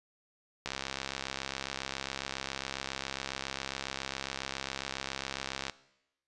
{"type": "click train", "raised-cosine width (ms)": 0.2, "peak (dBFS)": -17, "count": 340, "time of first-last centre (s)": [0.66, 5.697], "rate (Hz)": 67.3, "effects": ["noise-tail reverb RT60 0.9 s tail -19 dB re dry", "resampled to 24000 Hz"]}